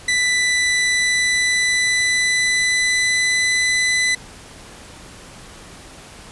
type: tone with pitch glide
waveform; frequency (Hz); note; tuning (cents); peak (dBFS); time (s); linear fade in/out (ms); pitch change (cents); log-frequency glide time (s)
sawtooth; 1987 to 2003; B6 to B6; +10 to +24; -12; 0.08-4.15; 5; +14; 0.82-3.47
effects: pink hiss -40 dBFS RMS until 6.31 s + resampled to 24000 Hz